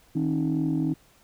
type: tone cluster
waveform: sine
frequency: 157.4 / 269.4 / 312.4 Hz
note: D#3 / C#4 / D#4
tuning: +20 / -49 / +7 cents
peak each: -26 dBFS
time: 0.15-0.94 s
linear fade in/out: 10 ms
effects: tanh soft clip ceiling -17 dBFS + pink hiss -59 dBFS RMS until 1.23 s